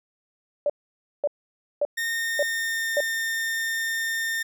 sine tone bursts, 582 Hz, D5, 16 cents flat, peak -19 dBFS, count 5, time 0.66-3.005 s, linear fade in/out 2 ms, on 37 ms, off 540 ms
40% pulse tone with pitch glide, 1836 to 1814.9 Hz, A#6 to A#6, -27 to -47 cents, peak -24 dBFS, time 1.97-4.43 s, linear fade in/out 10 ms, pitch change -20 cents, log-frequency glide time 2.11-3 s
effects none

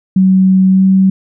sine tone with pitch glide, 188.6 to 190.68 Hz, F#3 to G3, +33 to -48 cents, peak -5 dBFS, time 0.16-1.1 s, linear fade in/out 5 ms, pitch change +19 cents, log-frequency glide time 0.69-0.84 s, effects none

